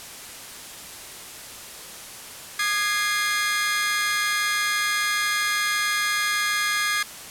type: chord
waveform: sawtooth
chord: Ab major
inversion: second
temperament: equal with one note detuned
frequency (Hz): 1219.6 / 1661.2 / 2093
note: Eb6 / Ab6 / C7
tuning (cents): -35 / 0 / 0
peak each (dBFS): -24 / -21 / -23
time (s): 2.59-7.03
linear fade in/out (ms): 5
effects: white hiss -39 dBFS RMS until 7.3 s + low-pass 12000 Hz 12 dB/octave